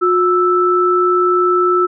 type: tone pair together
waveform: sine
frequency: 360.1 / 1318.5 Hz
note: F#4 / E6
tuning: -47 / 0 cents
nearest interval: octave + minor seventh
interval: 2247 cents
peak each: -13 dBFS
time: 0.01-1.87 s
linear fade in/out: 20 ms
effects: none